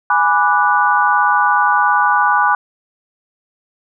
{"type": "chord", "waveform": "sine", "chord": "G# half-diminished seventh", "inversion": "none", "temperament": "equal with one note detuned", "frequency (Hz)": [830.6, 987.8, 1174.7, 1474.9], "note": ["G#5", "B5", "D6", "F#6"], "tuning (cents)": [0, 0, 0, -6], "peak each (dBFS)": -16, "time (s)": [0.1, 2.55], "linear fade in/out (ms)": 2, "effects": []}